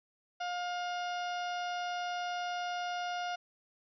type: harmonic tone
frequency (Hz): 710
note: F5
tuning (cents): +28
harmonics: 1 / 2 / 3 / 4 / 5 / 6 / 7 / 8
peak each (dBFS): -35 / -41 / -50 / -46 / -51 / -56 / -53 / -54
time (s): 0.4-3.36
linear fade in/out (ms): 10
effects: none